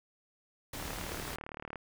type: noise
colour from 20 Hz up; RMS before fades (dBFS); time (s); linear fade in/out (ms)
pink; -41; 0.73-1.36; 5
type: click train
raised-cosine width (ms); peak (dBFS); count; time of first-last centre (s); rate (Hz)
0.5; -26; 37; 0.8-1.757; 37.6
effects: none